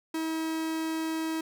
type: tone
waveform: 45% pulse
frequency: 320.9 Hz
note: E4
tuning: 46 cents flat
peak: -29 dBFS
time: 0.14-1.41 s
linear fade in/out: 5 ms
effects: none